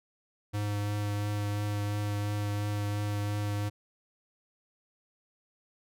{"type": "tone with vibrato", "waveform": "square", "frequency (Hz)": 103.3, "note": "G#2", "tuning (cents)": -9, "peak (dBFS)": -30, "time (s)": [0.53, 3.7], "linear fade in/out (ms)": 20, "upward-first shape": "triangle", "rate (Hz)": 2.9, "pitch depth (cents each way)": 14, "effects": []}